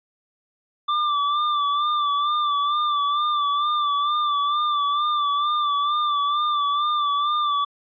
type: tone with vibrato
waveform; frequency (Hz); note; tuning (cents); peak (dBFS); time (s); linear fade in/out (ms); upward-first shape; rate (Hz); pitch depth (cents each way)
square; 1174.7; D6; 0; -20; 0.88-7.65; 10; sine; 2.2; 47
effects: resampled to 11025 Hz